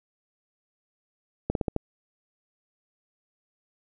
slowing click train, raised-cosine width 2 ms, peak -12 dBFS, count 5, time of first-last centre 1.5-1.763 s, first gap 52 ms, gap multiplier 1.16, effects none

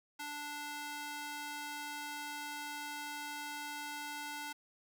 square tone with high-pass filter, 293.7 Hz, D4, in tune, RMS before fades -43 dBFS, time 0.19-4.53 s, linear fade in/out 10 ms, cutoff 910 Hz, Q 0.79, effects none

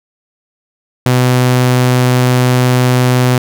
sawtooth tone, 125.8 Hz, B2, 32 cents sharp, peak -4 dBFS, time 1.06-3.38 s, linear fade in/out 2 ms, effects none

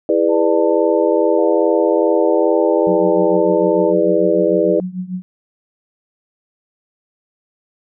sine chord, E dominant seventh, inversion none, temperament just, 329.6 / 412 / 494.4 / 593.3 Hz, E4 / G#4 / B4 / D5, 0 / -14 / +2 / +18 cents, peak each -17 dBFS, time 0.09-4.8 s, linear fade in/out 2 ms
sine tone, 889 Hz, A5, 18 cents sharp, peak -24 dBFS, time 0.28-3.94 s, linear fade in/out 50 ms
sine tone with pitch glide, 700 to 794.9 Hz, F5 to G5, +4 to +24 cents, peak -27 dBFS, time 1.38-3.37 s, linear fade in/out 5 ms, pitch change +220 cents, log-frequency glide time 2.1-2.62 s
sine tone with tremolo, 183.1 Hz, F#3, 18 cents flat, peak -18 dBFS, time 2.87-5.22 s, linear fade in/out 0 ms, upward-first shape triangle, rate 6.7 Hz, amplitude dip 90%
effects none

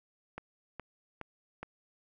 click train, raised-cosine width 0.5 ms, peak -25 dBFS, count 4, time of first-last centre 0.38-1.63 s, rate 2.4 Hz, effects none

